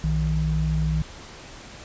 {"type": "tone pair together", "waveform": "sine", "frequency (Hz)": [61.26, 156.7], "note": ["B1", "D#3"], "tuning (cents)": [-13, 13], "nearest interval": "octave + major third", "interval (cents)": 1626, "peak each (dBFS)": [-24, -22], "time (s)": [0.04, 1.02], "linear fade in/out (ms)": 0, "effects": ["pink hiss -42 dBFS RMS until 1.84 s", "resampled to 16000 Hz"]}